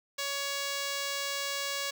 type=tone; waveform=5% pulse; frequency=560 Hz; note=C#5; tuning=18 cents sharp; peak=-20 dBFS; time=0.18-1.91 s; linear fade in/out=10 ms; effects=none